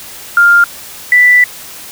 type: tone pair in turn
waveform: sine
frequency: 1401 / 1976.7 Hz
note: F6 / B6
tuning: +5 / +1 cents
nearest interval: tritone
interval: 596 cents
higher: second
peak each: -3 dBFS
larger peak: neither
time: 0.37-0.64 / 1.12-1.44 s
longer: second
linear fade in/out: 2 ms
effects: white hiss -30 dBFS RMS until 1.91 s

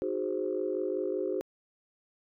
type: chord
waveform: sine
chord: Ab dominant seventh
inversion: second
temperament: equal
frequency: 311.1 / 370 / 415.3 / 523.3 Hz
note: Eb4 / Gb4 / Ab4 / C5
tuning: 0 / 0 / 0 / 0 cents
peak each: -37 / -32 / -34 / -35 dBFS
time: 0.02-1.41 s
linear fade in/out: 0 ms
effects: tanh soft clip ceiling -19 dBFS

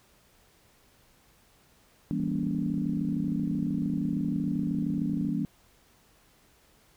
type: chord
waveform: sine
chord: E diminished seventh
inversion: none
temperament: just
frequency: 164.81 / 197.78 / 237.3 / 284.8 Hz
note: E3 / G3 / Bb3 / Db4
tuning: 0 / +16 / +31 / +47 cents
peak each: -32 dBFS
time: 2.11-5.45 s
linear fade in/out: 0 ms
type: click train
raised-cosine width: 3 ms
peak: -30 dBFS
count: 81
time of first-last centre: 2.2-5.289 s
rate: 25.9 Hz
effects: pink hiss -62 dBFS RMS until 6.96 s

